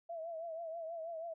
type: tone with vibrato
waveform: sine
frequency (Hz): 660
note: E5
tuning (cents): +2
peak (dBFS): -40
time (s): 0.09-1.34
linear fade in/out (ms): 10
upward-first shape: triangle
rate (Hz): 6.2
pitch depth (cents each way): 80
effects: none